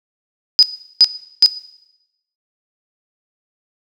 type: tone bursts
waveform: sine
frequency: 4978 Hz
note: D#8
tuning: in tune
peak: -4 dBFS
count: 3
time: 0.59-1.461 s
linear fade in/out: 0 ms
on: 37 ms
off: 380 ms
effects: noise-tail reverb RT60 0.9 s tail -17 dB re dry